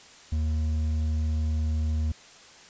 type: tone with hard clipping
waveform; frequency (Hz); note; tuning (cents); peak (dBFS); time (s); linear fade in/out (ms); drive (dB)
sine; 77.78; D#2; 0; -25; 0.32-2.12; 5; 5
effects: white hiss -50 dBFS RMS until 2.69 s + resampled to 16000 Hz